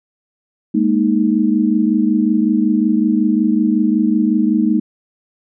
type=chord; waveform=sine; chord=Ab suspended second; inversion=none; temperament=equal; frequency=207.7 / 233.1 / 311.1 Hz; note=Ab3 / Bb3 / Eb4; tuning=0 / 0 / 0 cents; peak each=-16 dBFS; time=0.74-4.8 s; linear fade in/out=10 ms; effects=none